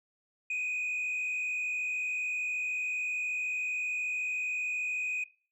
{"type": "tone with frequency modulation", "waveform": "sine", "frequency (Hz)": 2488, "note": "D#7", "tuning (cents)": -1, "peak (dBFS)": -28, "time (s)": [0.5, 5.24], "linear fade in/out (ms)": 5, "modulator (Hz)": 53.3, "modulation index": 0.87, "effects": ["noise-tail reverb RT60 0.4 s tail -22 dB re dry", "tanh soft clip ceiling -29 dBFS"]}